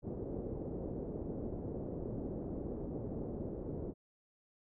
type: low-pass noise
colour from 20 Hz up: white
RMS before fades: -41 dBFS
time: 0.02-3.94 s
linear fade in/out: 50 ms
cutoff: 460 Hz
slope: 24 dB/octave
effects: none